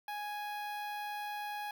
sawtooth tone with notch filter, 830.6 Hz, G#5, in tune, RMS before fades -40 dBFS, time 0.08-1.71 s, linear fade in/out 2 ms, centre 7300 Hz, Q 0.64, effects none

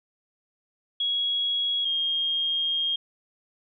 sine tone pair in turn, 3322 / 3233 Hz, G#7 / G#7, 0 / -47 cents, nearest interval unison, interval 47 cents, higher first, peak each -23 dBFS, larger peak neither, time 1-1.85 / 1.85-2.96 s, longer second, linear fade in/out 5 ms, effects none

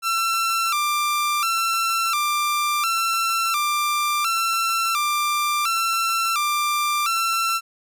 sawtooth tone with vibrato, 1264 Hz, D#6, 27 cents sharp, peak -16 dBFS, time 0.02-7.61 s, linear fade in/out 50 ms, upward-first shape square, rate 0.71 Hz, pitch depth 110 cents each way, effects none

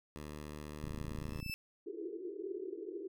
10% pulse tone, 75 Hz, D2, 37 cents sharp, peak -36 dBFS, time 0.16-1.41 s, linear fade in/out 0 ms
click train, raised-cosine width 5 ms, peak -30 dBFS, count 20, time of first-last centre 0.84-1.497 s, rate 28.9 Hz
30% pulse tone with exponential growth, 2637 Hz, E7, in tune, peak -34 dBFS, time 1.19-1.54 s, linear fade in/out 0 ms, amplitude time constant 74 ms
pink band-pass noise, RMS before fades -43 dBFS, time 1.86-3.08 s, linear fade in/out 10 ms, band 330 to 430 Hz, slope 96 dB/octave
effects none

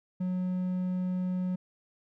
triangle tone, 182.8 Hz, F#3, 21 cents flat, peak -26 dBFS, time 0.2-1.56 s, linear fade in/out 10 ms, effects none

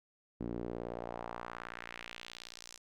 sawtooth tone with band-pass filter sweep, 58.7 Hz, A#1, 13 cents sharp, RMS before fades -44 dBFS, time 0.4-2.78 s, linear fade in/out 10 ms, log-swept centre 270 to 6600 Hz, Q 1.7, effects none

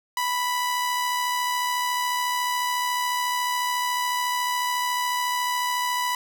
sawtooth tone with amplitude modulation, 987.8 Hz, B5, in tune, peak -18 dBFS, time 0.17-6.15 s, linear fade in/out 2 ms, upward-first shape sine, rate 74 Hz, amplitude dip 30%, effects none

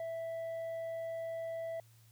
sine tone with tanh clipping, 659.3 Hz, E5, in tune, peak -38 dBFS, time 0-1.8 s, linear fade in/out 2 ms, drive 4 dB, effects added 113 Hz sine -60 dBFS peak until 2.11 s + white hiss -68 dBFS RMS until 2.11 s

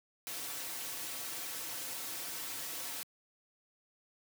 white noise with comb filter, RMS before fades -41 dBFS, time 0.27-3.03 s, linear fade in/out 0 ms, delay 4.9 ms, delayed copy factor -0.7, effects high-pass 150 Hz 12 dB/octave

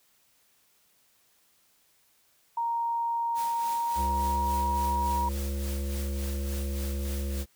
sine tone with pitch glide, 932.3 to 952.4 Hz, A#5 to A#5, 0 to +37 cents, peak -26 dBFS, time 2.57-5.29 s, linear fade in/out 5 ms, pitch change +37 cents, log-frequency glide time 3.67-4.66 s
white noise with tremolo, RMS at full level -41 dBFS, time 3.34-7.46 s, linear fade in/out 50 ms, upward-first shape sine, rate 3.5 Hz, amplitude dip 50%
harmonic tone, 69.3 Hz, C#2, in tune, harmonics 1 / 3 / 5 / 7 / 8, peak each -29 / -39 / -43 / -46 / -47 dBFS, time 3.95-7.46 s, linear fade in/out 50 ms
effects white hiss -66 dBFS RMS until 7.55 s

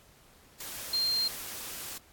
sine tone in noise, 4186 Hz, C8, in tune, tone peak -26 dBFS, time 0.93-1.28 s, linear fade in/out 5 ms, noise white, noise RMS -40 dBFS, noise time 0.6-1.98 s, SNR +11 dB, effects pink hiss -59 dBFS RMS until 2.12 s + AAC 64 kbps

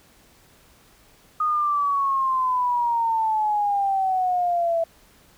sine exponential sweep, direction down, 1243 to 659.3 Hz, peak -19 dBFS, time 1.4-4.84 s, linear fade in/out 5 ms, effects pink hiss -55 dBFS RMS until 5.37 s

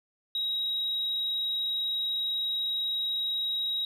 sine tone, 3818 Hz, A#7, 41 cents sharp, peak -26 dBFS, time 0.35-3.85 s, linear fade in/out 2 ms, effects tanh soft clip ceiling -24 dBFS

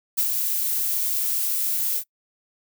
violet noise with ADSR envelope, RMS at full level -20 dBFS, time 0.17-2.04 s, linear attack 17 ms, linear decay 54 ms, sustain -4 dB, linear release 73 ms, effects noise-tail reverb RT60 0.1 s tail -24 dB re dry

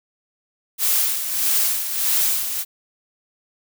blue noise with tremolo, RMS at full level -18 dBFS, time 0.78-2.65 s, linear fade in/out 50 ms, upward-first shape sine, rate 1.6 Hz, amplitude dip 60%, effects none

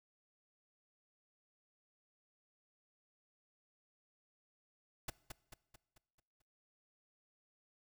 pink noise with echo, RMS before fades -40 dBFS, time 5.08-5.1 s, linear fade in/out 5 ms, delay 220 ms, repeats 6, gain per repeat -6 dB, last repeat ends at 6.42 s, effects noise-tail reverb RT60 0.8 s tail -21 dB re dry

